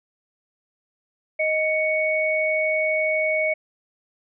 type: tone pair together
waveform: sine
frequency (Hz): 625 / 2227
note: D#5 / C#7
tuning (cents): +8 / +7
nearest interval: octave + minor seventh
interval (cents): 2199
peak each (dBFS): -22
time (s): 1.39-3.54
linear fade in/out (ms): 10
effects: none